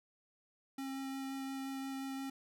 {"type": "tone with vibrato", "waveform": "square", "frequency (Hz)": 269.2, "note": "C4", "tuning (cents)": 49, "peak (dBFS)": -40, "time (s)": [0.78, 2.3], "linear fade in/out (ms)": 5, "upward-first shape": "sine", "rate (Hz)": 5.7, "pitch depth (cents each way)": 9, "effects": []}